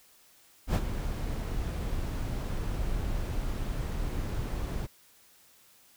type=noise with ADSR envelope; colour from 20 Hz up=brown; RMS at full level=-22 dBFS; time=0.67-4.87 s; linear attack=78 ms; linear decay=55 ms; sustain=-10 dB; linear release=19 ms; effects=white hiss -60 dBFS RMS until 5.96 s